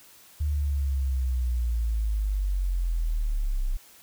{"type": "linear sweep", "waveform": "sine", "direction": "down", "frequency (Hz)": [74.9, 31], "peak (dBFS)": -23, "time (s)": [0.4, 3.77], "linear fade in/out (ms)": 10, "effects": ["white hiss -53 dBFS RMS until 4.02 s"]}